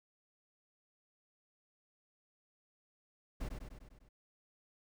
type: noise with echo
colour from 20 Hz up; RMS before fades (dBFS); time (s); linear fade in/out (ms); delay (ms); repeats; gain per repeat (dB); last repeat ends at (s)
brown; -39; 3.4-3.49; 10; 100; 6; -4; 4.09
effects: none